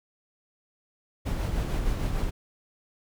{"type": "noise with tremolo", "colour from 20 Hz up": "brown", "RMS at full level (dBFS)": -26, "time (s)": [1.25, 2.31], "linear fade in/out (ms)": 20, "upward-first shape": "sine", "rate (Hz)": 6.6, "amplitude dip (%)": 35, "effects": []}